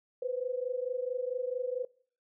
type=tone pair together; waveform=sine; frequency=493.8 / 518.3 Hz; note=B4 / C5; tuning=0 / -16 cents; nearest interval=minor second; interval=84 cents; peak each=-33 / -35 dBFS; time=0.22-1.85 s; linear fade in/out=5 ms; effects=noise-tail reverb RT60 0.5 s tail -24 dB re dry